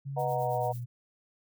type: tone with pitch glide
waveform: sine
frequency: 138.3 to 121.09 Hz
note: C#3 to B2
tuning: -4 to -34 cents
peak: -34 dBFS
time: 0.05-0.86 s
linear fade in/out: 20 ms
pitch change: -230 cents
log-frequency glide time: 0.21-0.63 s
type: chord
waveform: sine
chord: B major seventh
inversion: none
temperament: equal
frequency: 493.9 / 622.3 / 740 / 932.3 Hz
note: B4 / D#5 / F#5 / A#5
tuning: 0 / 0 / 0 / 0 cents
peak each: -34 / -33 / -31 / -36 dBFS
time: 0.16-0.73 s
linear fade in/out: 20 ms
type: noise with tremolo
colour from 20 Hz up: violet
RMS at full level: -48 dBFS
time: 0.18-0.84 s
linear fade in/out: 20 ms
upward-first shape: triangle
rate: 9.1 Hz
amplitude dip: 95%
effects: none